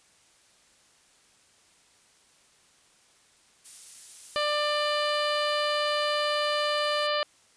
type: noise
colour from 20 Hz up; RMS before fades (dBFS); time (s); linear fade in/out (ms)
violet; -40; 3.64-7.08; 20
type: harmonic tone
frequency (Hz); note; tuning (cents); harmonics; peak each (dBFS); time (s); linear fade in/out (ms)
594; D5; +20; 1 / 2 / 3 / 4 / 5 / 6 / 7 / 8; -28 / -30 / -34 / -38 / -33 / -39 / -37 / -38; 4.36-7.23; 0
effects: white hiss -61 dBFS RMS until 7.56 s + resampled to 22050 Hz